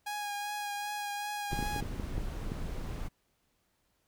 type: tone with vibrato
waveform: sawtooth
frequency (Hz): 824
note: G#5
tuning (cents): -14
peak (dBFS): -31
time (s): 0.06-1.81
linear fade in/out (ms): 10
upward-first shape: triangle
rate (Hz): 2.6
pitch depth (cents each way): 21
type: noise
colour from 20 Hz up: brown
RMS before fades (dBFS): -37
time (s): 1.5-3.09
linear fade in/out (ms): 20
type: clicks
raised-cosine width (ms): 3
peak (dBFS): -23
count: 8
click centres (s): 1.531 / 1.591 / 1.627 / 1.763 / 1.826 / 1.998 / 2.18 / 2.519
effects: pink hiss -75 dBFS RMS until 4.07 s